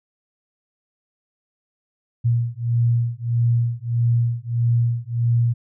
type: beating tone pair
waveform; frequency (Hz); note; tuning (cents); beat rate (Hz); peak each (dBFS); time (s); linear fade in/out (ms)
sine; 117.4 / 119; A#2 / A#2; +13 / +36; 1.6; -20; 2.24-5.54; 20
effects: none